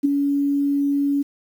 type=tone with ADSR envelope; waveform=sine; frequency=282.7 Hz; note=C#4; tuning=34 cents sharp; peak=-11 dBFS; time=0.03-1.23 s; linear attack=21 ms; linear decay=9 ms; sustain=-6 dB; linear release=15 ms; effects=8-bit